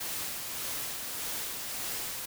white noise with tremolo, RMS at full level -35 dBFS, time 0-2.26 s, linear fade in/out 10 ms, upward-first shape sine, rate 1.7 Hz, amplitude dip 30%, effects none

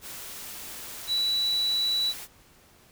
sine tone in noise, 3939 Hz, B7, 5 cents flat, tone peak -23 dBFS, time 1.07-2.14 s, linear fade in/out 50 ms, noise white, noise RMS -40 dBFS, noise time 0.01-2.28 s, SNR +14 dB, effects pink hiss -57 dBFS RMS until 2.91 s

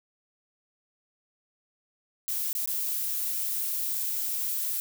violet noise with dropouts, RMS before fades -30 dBFS, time 2.28-4.8 s, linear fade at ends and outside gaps 0 ms, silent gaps 2.529-2.551 / 2.658-2.675 s, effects none

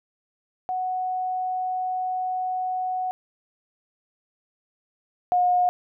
sine tone pair in turn, 740 / 719.8 Hz, F#5 / F#5, 0 / -48 cents, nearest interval unison, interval 48 cents, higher first, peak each -24 / -17 dBFS, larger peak second, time 0.69-3.11 / 5.32-5.69 s, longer first, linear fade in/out 0 ms, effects none

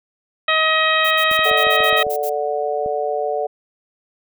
harmonic tone, 633 Hz, D#5, 30 cents sharp, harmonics 1 / 2 / 3 / 4 / 5 / 6, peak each -22 / -19 / -19 / -22 / -24 / -23 dBFS, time 0.48-2.03 s, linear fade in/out 5 ms
violet noise bursts, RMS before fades -30 dBFS, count 10, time 1.04-2.298 s, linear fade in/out 10 ms, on 70 ms, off 62 ms
clicks, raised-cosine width 2 ms, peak -20 dBFS, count 8, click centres 1.314 / 1.392 / 1.514 / 1.669 / 1.805 / 1.928 / 2.067 / 2.861 s
sine chord, D major, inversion second, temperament just, 440.5 / 587.3 / 734.2 Hz, A4 / D5 / F#5, +2 / 0 / -14 cents, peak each -23 dBFS, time 1.45-3.47 s, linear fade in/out 10 ms
effects none

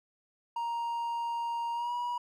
triangle tone with pitch glide, 936 to 966.8 Hz, A#5 to B5, +7 to -37 cents, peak -29 dBFS, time 0.56-2.18 s, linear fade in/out 5 ms, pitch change +56 cents, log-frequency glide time 1.73-1.93 s, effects none

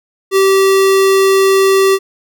square tone, 387.1 Hz, G4, 22 cents flat, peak -8 dBFS, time 0.31-1.99 s, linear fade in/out 50 ms, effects none

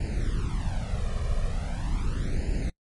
brown noise with flanger, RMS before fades -27 dBFS, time 0-2.7 s, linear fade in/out 5 ms, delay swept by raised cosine 0.42 to 1.72 ms, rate 0.4 Hz, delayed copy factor +0.95, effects noise-tail reverb RT60 0.1 s tail -25 dB re dry + MP3 48 kbps

